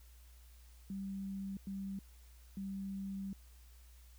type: tone bursts at uneven times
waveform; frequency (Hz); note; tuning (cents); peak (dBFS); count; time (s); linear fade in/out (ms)
sine; 195; G3; -9; -39; 3; 0.9-1.57 / 1.67-1.99 / 2.57-3.33; 2
effects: added 60 Hz sine -56 dBFS peak until 4.18 s + white hiss -67 dBFS RMS until 4.18 s